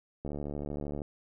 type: click train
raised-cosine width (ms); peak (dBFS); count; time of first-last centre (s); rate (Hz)
2; -24; 57; 0.25-1.018; 72.9
effects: none